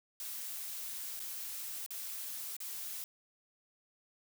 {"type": "noise with dropouts", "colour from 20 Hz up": "blue", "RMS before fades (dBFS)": -42, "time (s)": [0.2, 3.04], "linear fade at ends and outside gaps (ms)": 1, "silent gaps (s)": [[1.194, 1.201], [1.863, 1.906], [2.566, 2.603]], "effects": []}